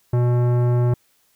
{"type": "tone with tanh clipping", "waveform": "sine", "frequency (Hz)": 121.9, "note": "B2", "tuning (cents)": -22, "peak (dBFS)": -17, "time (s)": [0.13, 0.94], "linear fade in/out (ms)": 5, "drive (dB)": 16, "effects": ["white hiss -62 dBFS RMS until 1.35 s"]}